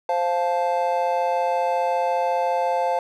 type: chord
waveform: triangle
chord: F major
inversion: second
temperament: just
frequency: 523.8 / 698.5 / 873.1 Hz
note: C5 / F5 / A5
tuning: +2 / 0 / -14 cents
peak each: -22 dBFS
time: 0.09-2.99 s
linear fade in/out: 2 ms
effects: none